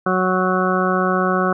harmonic tone, 185 Hz, F#3, in tune, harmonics 1 / 2 / 3 / 4 / 6 / 7 / 8, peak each -21 / -22 / -24 / -25 / -23 / -23 / -25 dBFS, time 0.06-1.53 s, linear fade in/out 5 ms, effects none

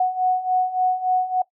sine beating tone pair, 736 / 739.5 Hz, F#5 / F#5, -9 / -1 cents, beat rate 3.5 Hz, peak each -23 / -19 dBFS, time 0-1.42 s, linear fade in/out 5 ms, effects noise-tail reverb RT60 0.1 s tail -19 dB re dry

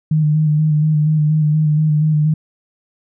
sine tone with vibrato, 153.1 Hz, D#3, 28 cents flat, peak -11 dBFS, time 0.11-2.34 s, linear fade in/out 5 ms, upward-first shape square, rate 4.2 Hz, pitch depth 25 cents each way, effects none

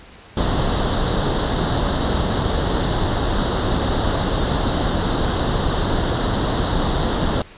pink noise with comb filter, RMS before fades -19 dBFS, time 0.37-7.42 s, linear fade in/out 2 ms, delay 0.21 ms, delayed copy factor +0.85, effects pink hiss -43 dBFS RMS until 7.57 s + resampled to 8000 Hz

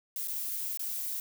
violet noise with dropouts, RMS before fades -35 dBFS, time 0.16-1.2 s, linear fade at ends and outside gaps 1 ms, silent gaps 0.276-0.281 / 0.773-0.794 s, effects none

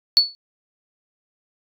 sine tone with exponential decay, 4435 Hz, C#8, in tune, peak -6 dBFS, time 0.17-0.35 s, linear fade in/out 0 ms, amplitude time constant 37 ms, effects tanh soft clip ceiling -3 dBFS

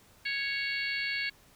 harmonic tone, 554.4 Hz, C#5, in tune, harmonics 3 / 4 / 5 / 6 / 7 / 8, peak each -36 / -33 / -39 / -45 / -45 / -38 dBFS, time 0.25-1.3 s, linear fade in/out 10 ms, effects pink hiss -60 dBFS RMS until 1.55 s

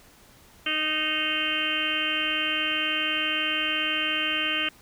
harmonic tone with a mistuned harmonic, 309.2 Hz, D#4, 11 cents flat, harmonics 1 / 2 / 4 / 5 / 6 / 7 / 8 / 9 / 10, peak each -36 / -39 / -35 / -33 / -36 / -34 / -33 / -29 / -29 dBFS, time 0.66-4.69 s, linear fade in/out 5 ms, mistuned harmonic 8, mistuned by +30 cents, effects pink hiss -54 dBFS RMS until 4.81 s

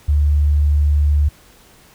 sine tone, 73.42 Hz, D2, in tune, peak -11 dBFS, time 0.08-1.29 s, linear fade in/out 10 ms, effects pink hiss -48 dBFS RMS until 1.94 s

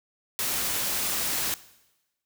white noise, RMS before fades -28 dBFS, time 0.39-1.54 s, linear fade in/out 0 ms, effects noise-tail reverb RT60 1.0 s tail -18 dB re dry

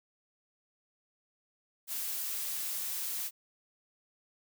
blue noise, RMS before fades -36 dBFS, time 1.87-3.31 s, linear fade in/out 50 ms, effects none

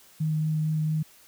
sine tone with vibrato, 155.56 Hz, D#3, in tune, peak -23 dBFS, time 0.2-1.03 s, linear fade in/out 10 ms, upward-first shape sine, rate 4.4 Hz, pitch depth 9 cents each way, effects white hiss -55 dBFS RMS until 1.27 s

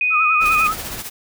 sine tone, 2489 Hz, D#7, in tune, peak -15 dBFS, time 0.01-0.67 s, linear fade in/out 2 ms
sine tone with vibrato, 1263 Hz, D#6, 26 cents sharp, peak -16 dBFS, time 0.1-0.75 s, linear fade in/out 50 ms, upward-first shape sine, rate 10 Hz, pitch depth 67 cents each way
pink noise, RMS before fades -32 dBFS, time 0.4-1.03 s, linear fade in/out 20 ms
white noise with tremolo, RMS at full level -29 dBFS, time 0.45-1.1 s, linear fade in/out 10 ms, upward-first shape sine, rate 15 Hz, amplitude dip 65%
effects none

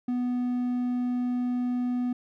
triangle tone, 246.9 Hz, B3, in tune, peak -23 dBFS, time 0.08-2.13 s, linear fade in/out 5 ms, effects none

